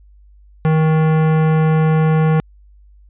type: tone with hard clipping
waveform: sine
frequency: 157.6 Hz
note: D#3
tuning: 23 cents sharp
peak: -13 dBFS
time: 0.65-2.4 s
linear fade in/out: 0 ms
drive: 18 dB
effects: added 50 Hz sine -43 dBFS peak until 3.09 s + resampled to 8000 Hz